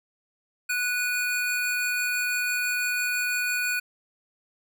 square tone pair together, 1476 / 2462 Hz, F#6 / D#7, -5 / -19 cents, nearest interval major sixth, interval 886 cents, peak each -28 dBFS, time 0.69-3.8 s, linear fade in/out 10 ms, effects none

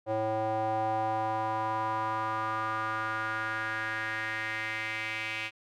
square tone with band-pass filter sweep, 109.7 Hz, A2, 5 cents flat, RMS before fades -32 dBFS, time 0.06-5.51 s, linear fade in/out 50 ms, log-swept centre 620 to 2500 Hz, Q 4, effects none

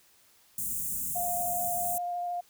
white band-stop noise, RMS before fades -33 dBFS, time 0.58-1.98 s, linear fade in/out 2 ms, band 250 to 7000 Hz, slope 48 dB/octave
sine tone with vibrato, 705 Hz, F5, 16 cents sharp, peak -30 dBFS, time 1.15-2.41 s, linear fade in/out 10 ms, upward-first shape sine, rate 13 Hz, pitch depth 10 cents each way
effects white hiss -62 dBFS RMS until 2.49 s

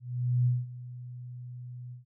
sine tone with ADSR envelope, 123.47 Hz, B2, in tune, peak -21 dBFS, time 0-2.05 s, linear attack 460 ms, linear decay 200 ms, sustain -18 dB, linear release 130 ms, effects none

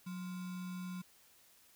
sine tone with sample-and-hold, 182.1 Hz, F#3, 27 cents flat, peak -40 dBFS, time 0.06-1.02 s, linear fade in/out 10 ms, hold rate 1225 Hz, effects white hiss -65 dBFS RMS until 1.75 s

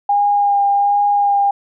sine tone with vibrato, 810 Hz, G#5, 43 cents flat, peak -11 dBFS, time 0.09-1.51 s, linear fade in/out 5 ms, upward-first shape sine, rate 1.3 Hz, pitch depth 15 cents each way, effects none

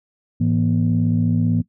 sine tone cluster, 106.5 / 164.7 / 239.6 Hz, G#2 / E3 / A#3, +44 / -1 / +48 cents, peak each -19 dBFS, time 0.4-1.62 s, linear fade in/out 10 ms, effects noise-tail reverb RT60 0.1 s tail -18 dB re dry + tanh soft clip ceiling -8 dBFS

